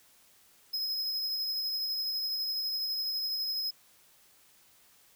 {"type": "tone with tremolo", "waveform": "square", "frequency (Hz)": 5110, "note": "D#8", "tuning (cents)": 45, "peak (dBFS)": -30, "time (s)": [0.73, 3.71], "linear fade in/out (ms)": 10, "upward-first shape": "sine", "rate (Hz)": 12, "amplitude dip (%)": 25, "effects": ["white hiss -62 dBFS RMS until 5.15 s"]}